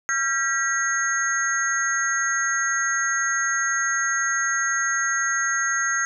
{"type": "tone cluster", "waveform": "sine", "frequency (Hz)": [1366, 1598, 1932, 6480], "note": ["F6", "G6", "B6", "G#8"], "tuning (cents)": [-39, 33, -39, -43], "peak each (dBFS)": -26, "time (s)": [0.09, 6.05], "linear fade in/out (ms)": 0, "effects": []}